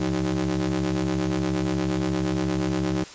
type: ring-modulated tone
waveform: 30% pulse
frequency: 68.5 Hz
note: C#2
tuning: 20 cents flat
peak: -17 dBFS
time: 0-3.04 s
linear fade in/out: 5 ms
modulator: 244 Hz
effects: white hiss -42 dBFS RMS until 3.14 s + resampled to 16000 Hz